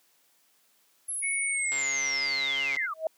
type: linear sweep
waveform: sine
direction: down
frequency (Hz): 11175 to 1107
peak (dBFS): -30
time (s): 1.08-2.94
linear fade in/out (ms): 10
type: tone with pitch glide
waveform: sine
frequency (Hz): 2217 to 2081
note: C#7 to C7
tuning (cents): 0 to -10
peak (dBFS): -28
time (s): 1.22-2.87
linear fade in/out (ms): 20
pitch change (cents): -110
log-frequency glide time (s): 1.51-1.86
type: click train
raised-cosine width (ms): 0.2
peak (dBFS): -20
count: 145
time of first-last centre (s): 1.72-2.763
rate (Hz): 138
type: tone with exponential growth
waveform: sine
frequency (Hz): 639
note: D#5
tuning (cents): +46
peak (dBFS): -21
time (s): 2.92-3.07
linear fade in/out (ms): 2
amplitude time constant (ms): 31
effects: white hiss -66 dBFS RMS until 3.17 s + high-pass 200 Hz 12 dB/octave